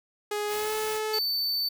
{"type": "tone with pitch glide", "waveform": "sawtooth", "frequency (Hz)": [416.8, 432.2], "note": ["G#4", "A4"], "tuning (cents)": [6, -31], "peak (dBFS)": -24, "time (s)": [0.31, 1.19], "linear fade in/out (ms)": 5, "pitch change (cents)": 63, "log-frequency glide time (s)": [0.49, 0.74]}
{"type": "noise", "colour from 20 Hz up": "white", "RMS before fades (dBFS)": -38, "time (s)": [0.47, 1.01], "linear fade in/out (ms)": 50}
{"type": "tone", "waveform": "square", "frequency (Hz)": 4537, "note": "C#8", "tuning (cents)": 39, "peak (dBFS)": -26, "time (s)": [1.13, 1.69], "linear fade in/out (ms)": 10}
{"effects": []}